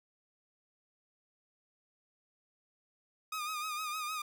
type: tone with vibrato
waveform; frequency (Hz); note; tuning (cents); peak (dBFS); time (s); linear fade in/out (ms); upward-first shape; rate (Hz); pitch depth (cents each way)
sawtooth; 1238; D#6; -9; -32; 3.32-4.22; 5; sine; 6.5; 57
effects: none